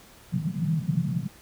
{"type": "band-pass noise", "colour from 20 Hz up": "white", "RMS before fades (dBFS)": -27, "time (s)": [0.32, 1.28], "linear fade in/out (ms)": 10, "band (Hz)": [130, 180], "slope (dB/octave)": 48, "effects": ["pink hiss -52 dBFS RMS until 1.41 s"]}